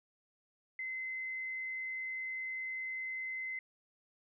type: tone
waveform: sine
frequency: 2055 Hz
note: C7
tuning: 32 cents flat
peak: -37 dBFS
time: 0.79-3.59 s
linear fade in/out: 2 ms
effects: none